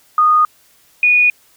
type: tone pair in turn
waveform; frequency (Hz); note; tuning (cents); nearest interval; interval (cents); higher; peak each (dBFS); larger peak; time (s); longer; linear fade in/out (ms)
sine; 1233 / 2461; D#6 / D#7; -16 / -20; octave; 1196; second; -8; neither; 0.18-0.45 / 1.03-1.3; neither; 2
effects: white hiss -52 dBFS RMS until 1.56 s